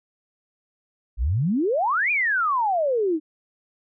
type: exponential two-way sweep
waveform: sine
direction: up then down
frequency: 50.3 to 2489 to 297.5 Hz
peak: -19 dBFS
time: 1.17-3.2 s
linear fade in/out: 50 ms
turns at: 2.11 s
effects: none